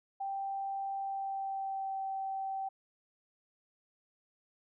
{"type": "tone with pitch glide", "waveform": "sine", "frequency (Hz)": [784, 774.1], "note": ["G5", "G5"], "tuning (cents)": [0, -22], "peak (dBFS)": -34, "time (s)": [0.2, 2.69], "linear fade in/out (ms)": 10, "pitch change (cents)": -22, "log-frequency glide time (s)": [0.99, 2], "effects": []}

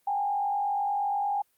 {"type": "tone with frequency modulation", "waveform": "sine", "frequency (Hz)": 810, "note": "G#5", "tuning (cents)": -43, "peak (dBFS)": -25, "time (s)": [0.07, 1.42], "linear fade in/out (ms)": 5, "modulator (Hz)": 48.5, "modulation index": 0.62, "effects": ["white hiss -70 dBFS RMS until 1.57 s", "Opus 32 kbps"]}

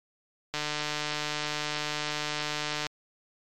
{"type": "click train", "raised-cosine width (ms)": 0.2, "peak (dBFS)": -13, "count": 350, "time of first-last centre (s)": [0.54, 2.867], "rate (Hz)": 150, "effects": ["MP3 96 kbps"]}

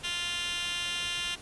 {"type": "tone with high-pass filter", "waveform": "15% pulse", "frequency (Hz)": 349.2, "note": "F4", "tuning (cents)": 0, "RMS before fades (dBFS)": -33, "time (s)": [0.03, 1.36], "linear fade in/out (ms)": 20, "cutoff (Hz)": 2500, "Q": 6.5, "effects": ["pink hiss -48 dBFS RMS until 1.41 s", "resampled to 24000 Hz"]}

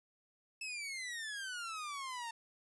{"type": "exponential sweep", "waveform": "sawtooth", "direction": "down", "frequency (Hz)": [2638, 906], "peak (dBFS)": -37, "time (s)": [0.61, 2.31], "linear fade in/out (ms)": 5, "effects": ["resampled to 24000 Hz"]}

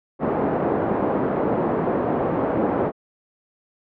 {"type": "band-pass noise", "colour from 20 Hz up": "pink", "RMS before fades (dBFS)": -22, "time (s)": [0.19, 2.92], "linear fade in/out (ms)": 50, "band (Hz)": [240, 730], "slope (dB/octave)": 12, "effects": ["low-pass 2000 Hz 12 dB/octave"]}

